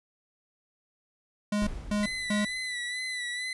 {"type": "tone bursts", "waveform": "square", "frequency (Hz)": 207.7, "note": "G#3", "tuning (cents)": 0, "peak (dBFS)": -26, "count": 3, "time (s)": [1.52, 2.45], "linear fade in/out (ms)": 5, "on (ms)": 150, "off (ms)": 240}
{"type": "noise with exponential decay", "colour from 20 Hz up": "brown", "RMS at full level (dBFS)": -33, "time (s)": [1.62, 2.96], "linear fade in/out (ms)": 1, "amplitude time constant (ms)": 290}
{"type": "tone with vibrato", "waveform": "30% pulse", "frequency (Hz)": 1987, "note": "B6", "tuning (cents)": 10, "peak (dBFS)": -29, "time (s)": [2.03, 3.53], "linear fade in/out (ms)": 2, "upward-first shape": "sine", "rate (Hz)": 2.2, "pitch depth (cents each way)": 42}
{"effects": ["resampled to 24000 Hz"]}